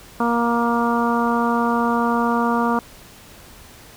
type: harmonic tone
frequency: 235.3 Hz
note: A#3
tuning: 16 cents sharp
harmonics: 1 / 2 / 3 / 4 / 5 / 6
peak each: -20 / -25 / -26 / -23 / -24 / -29 dBFS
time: 0.2-2.79 s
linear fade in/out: 2 ms
effects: pink hiss -44 dBFS RMS until 3.96 s